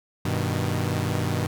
sawtooth chord, G augmented, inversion none, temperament equal, 98 / 123.47 / 155.56 Hz, G2 / B2 / D#3, 0 / 0 / 0 cents, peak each -23 / -24 / -25 dBFS, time 0.25-1.47 s, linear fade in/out 5 ms, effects none

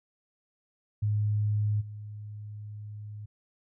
sine tone with level steps, 105 Hz, G#2, 19 cents sharp, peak -24 / -38 dBFS, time 1.02-3.26 s, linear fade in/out 10 ms, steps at 1.8 s, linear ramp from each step 20 ms, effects none

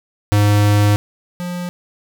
square tone pair in turn, 103.4 / 177.11 Hz, G#2 / F3, -7 / +25 cents, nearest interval major sixth, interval 932 cents, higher second, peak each -11 / -23 dBFS, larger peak first, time 0.32-0.96 / 1.4-1.69 s, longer first, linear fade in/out 0 ms, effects none

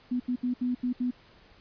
sine tone bursts at uneven times, 247.9 Hz, B3, 7 cents sharp, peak -25 dBFS, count 6, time 0.11-0.2 / 0.28-0.36 / 0.43-0.54 / 0.61-0.75 / 0.83-0.93 / 1-1.11 s, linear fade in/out 10 ms, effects pink hiss -57 dBFS RMS until 1.6 s + resampled to 11025 Hz

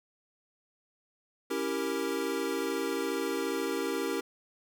square chord, C# diminished seventh, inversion none, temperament equal, 277.2 / 329.6 / 392 / 466.2 Hz, C#4 / E4 / G4 / Bb4, 0 / 0 / 0 / 0 cents, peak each -37 / -37 / -35 / -36 dBFS, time 1.5-4.21 s, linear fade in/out 10 ms, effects none

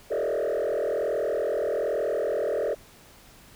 sine tone with frequency modulation, 516 Hz, C5, 24 cents flat, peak -21 dBFS, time 0.1-2.75 s, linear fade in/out 20 ms, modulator 41.2 Hz, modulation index 2.9, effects tanh soft clip ceiling -23 dBFS + pink hiss -52 dBFS RMS until 3.55 s

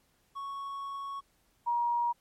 triangle / sine tone pair in turn, 1108.7 / 950.7 Hz, C#6 / A#5, 0 / +34 cents, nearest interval minor third, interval 266 cents, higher first, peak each -34 / -26 dBFS, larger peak second, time 0.35-1.21 / 1.66-2.13 s, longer first, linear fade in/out 20 ms, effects pink hiss -70 dBFS RMS until 2.2 s + MP3 64 kbps

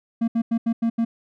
triangle tone bursts at uneven times, 229.6 Hz, A#3, 26 cents flat, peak -16 dBFS, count 6, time 0.21-0.28 / 0.35-0.42 / 0.51-0.58 / 0.66-0.73 / 0.82-0.9 / 0.98-1.05 s, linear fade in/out 10 ms, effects none

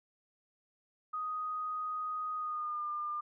sine tone with pitch glide, 1247 to 1201.7 Hz, D#6 to D6, +3 to +39 cents, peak -34 dBFS, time 1.13-3.21 s, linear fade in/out 10 ms, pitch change -64 cents, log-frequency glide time 2.36-2.84 s, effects none

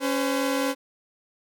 sawtooth tone pair together, 277.1 / 510 Hz, C#4 / C5, -1 / -44 cents, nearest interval major seventh, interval 1057 cents, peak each -21 / -23 dBFS, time 0-0.75 s, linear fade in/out 50 ms, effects none

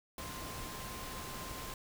sine tone in noise, 1046 Hz, C6, 1 cent flat, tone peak -49 dBFS, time 0.18-1.74 s, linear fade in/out 2 ms, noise pink, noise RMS -44 dBFS, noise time 0.18-1.74 s, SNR -8 dB, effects none

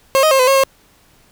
30% pulse tone with pitch steps, 538 / 625 / 535 / 508 / 543 / 538 Hz, C5 / D#5 / C5 / B4 / C#5 / C5, +48 / +8 / +38 / +49 / -36 / +48 cents, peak -7 dBFS, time 0.15-0.636 s, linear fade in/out 0 ms, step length 81 ms, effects pink hiss -52 dBFS RMS until 1.31 s

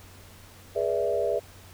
sine chord, E dominant seventh, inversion first, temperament equal with one note detuned, 415.3 / 486 / 587.3 / 659.3 Hz, G#4 / B4 / D5 / E5, 0 / -28 / 0 / 0 cents, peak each -29 dBFS, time 0.75-1.4 s, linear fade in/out 20 ms, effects added 92 Hz sine -50 dBFS peak until 1.73 s + pink hiss -51 dBFS RMS until 1.73 s

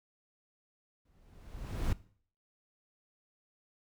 brown noise with exponential growth, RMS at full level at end -29 dBFS, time 1.05-1.93 s, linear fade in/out 5 ms, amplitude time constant 190 ms, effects noise-tail reverb RT60 0.5 s tail -19 dB re dry

